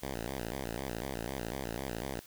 5% pulse tone with vibrato, 61.74 Hz, B1, in tune, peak -25 dBFS, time 0.02-2.2 s, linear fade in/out 10 ms, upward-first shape square, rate 4 Hz, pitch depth 160 cents each way, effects white hiss -55 dBFS RMS until 2.26 s

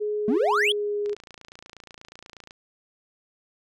sine tone with pitch glide, 420 to 412.5 Hz, G#4 to G#4, +19 to -12 cents, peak -24 dBFS, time 0-1.15 s, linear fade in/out 20 ms, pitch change -31 cents, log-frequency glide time 0.17-0.99 s
triangle exponential sweep, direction up, 207.7 to 3467 Hz, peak -18 dBFS, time 0.28-0.72 s, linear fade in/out 2 ms
click train, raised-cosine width 0.2 ms, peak -26 dBFS, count 42, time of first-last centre 1.06-2.509 s, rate 28.3 Hz
effects none

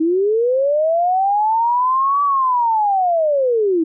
sine linear two-way sweep, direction up then down, 311.1 to 1154 to 311.1 Hz, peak -13 dBFS, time 0-3.84 s, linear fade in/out 10 ms, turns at 2.23 s, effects none

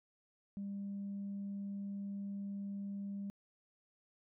sine tone, 199.5 Hz, G3, 31 cents sharp, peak -38 dBFS, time 0.57-3.3 s, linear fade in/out 0 ms, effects tanh soft clip ceiling -36 dBFS

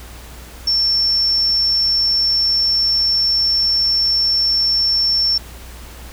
sine tone, 5420 Hz, E8, 47 cents sharp, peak -13 dBFS, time 0.67-5.38 s, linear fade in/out 5 ms, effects added 60 Hz sine -35 dBFS peak until 6.12 s + pink hiss -39 dBFS RMS until 6.12 s

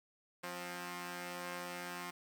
5% pulse tone pair together, 176.9 / 265.8 Hz, F3 / C4, +23 / +27 cents, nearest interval perfect fifth, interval 704 cents, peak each -32 / -36 dBFS, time 0.43-2.11 s, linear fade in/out 10 ms, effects 11-bit

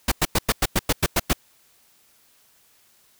pink noise bursts, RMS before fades -19 dBFS, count 10, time 0.08-1.332 s, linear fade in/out 5 ms, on 37 ms, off 98 ms, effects white hiss -59 dBFS RMS until 3.19 s

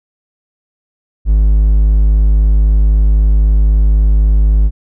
triangle tone, 51.91 Hz, G#1, in tune, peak -4 dBFS, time 1.25-4.71 s, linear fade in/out 50 ms, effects none

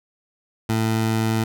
20% pulse tone, 111.4 Hz, A2, 22 cents sharp, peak -14 dBFS, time 0.69-1.44 s, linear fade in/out 5 ms, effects none

